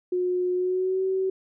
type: tone with pitch glide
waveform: sine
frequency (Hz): 361.5 to 379.5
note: F#4 to F#4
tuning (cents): -40 to +44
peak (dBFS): -22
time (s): 0.12-1.3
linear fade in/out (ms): 5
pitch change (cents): +84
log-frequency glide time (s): 0.54-1.03
effects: none